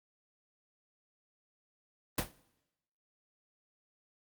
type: noise with exponential decay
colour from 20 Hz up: pink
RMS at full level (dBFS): -26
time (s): 2.18-2.32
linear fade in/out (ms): 5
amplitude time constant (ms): 29
effects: noise-tail reverb RT60 0.9 s tail -21 dB re dry + Opus 32 kbps